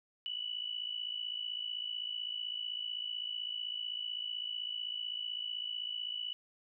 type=tone with amplitude modulation; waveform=sine; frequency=2960 Hz; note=F#7; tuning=in tune; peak=-33 dBFS; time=0.26-6.33 s; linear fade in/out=0 ms; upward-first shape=sine; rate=55.8 Hz; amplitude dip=75%; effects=none